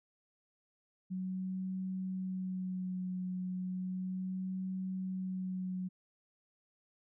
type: tone with vibrato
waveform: sine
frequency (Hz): 185.5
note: F#3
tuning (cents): +5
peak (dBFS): -35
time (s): 1.1-5.89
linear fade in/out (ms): 20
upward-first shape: sine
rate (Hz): 0.34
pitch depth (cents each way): 20
effects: none